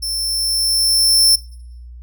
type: tone with level ramp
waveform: sawtooth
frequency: 5350 Hz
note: E8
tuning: 25 cents sharp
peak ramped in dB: -18 to -6 dBFS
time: 0.02-1.36 s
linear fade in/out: 10 ms
effects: noise-tail reverb RT60 0.7 s tail -21 dB re dry + added 60 Hz sine -33 dBFS peak until 2.02 s